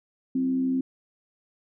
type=tone with frequency modulation; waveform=sine; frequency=261.6 Hz; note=C4; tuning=in tune; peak=-22 dBFS; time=0.35-0.81 s; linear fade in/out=5 ms; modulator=72.8 Hz; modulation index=0.35; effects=none